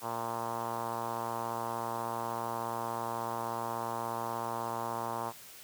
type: tone with low-pass filter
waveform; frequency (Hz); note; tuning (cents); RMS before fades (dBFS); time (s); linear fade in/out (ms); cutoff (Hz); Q
5% pulse; 116.54; A#2; 0; -36; 0.01-5.33; 50; 980; 3.1
effects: white hiss -51 dBFS RMS until 5.63 s + high-pass 60 Hz 12 dB/octave